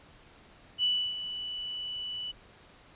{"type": "tone with ADSR envelope", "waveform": "sine", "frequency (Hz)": 2966, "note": "F#7", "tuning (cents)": 4, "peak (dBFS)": -23, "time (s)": [0.78, 2.32], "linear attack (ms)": 54, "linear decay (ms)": 310, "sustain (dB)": -11, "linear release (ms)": 15, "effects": ["pink hiss -56 dBFS RMS until 2.95 s", "resampled to 8000 Hz"]}